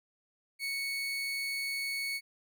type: tone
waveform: 30% pulse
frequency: 2217 Hz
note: C#7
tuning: in tune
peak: -30 dBFS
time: 0.59-2.21 s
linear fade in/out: 50 ms
effects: none